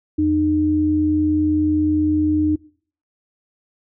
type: tone pair together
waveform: sine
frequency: 85.6 / 305 Hz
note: F2 / D#4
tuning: -34 / -34 cents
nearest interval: octave + minor seventh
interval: 2200 cents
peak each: -24 / -15 dBFS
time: 0.18-2.56 s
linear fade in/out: 10 ms
effects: noise-tail reverb RT60 0.5 s tail -22 dB re dry